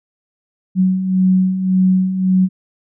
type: beating tone pair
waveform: sine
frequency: 185 / 186.8 Hz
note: F#3 / F#3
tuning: 0 / +17 cents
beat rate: 1.8 Hz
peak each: -19 / -12 dBFS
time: 0.75-2.49 s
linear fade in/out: 50 ms
effects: none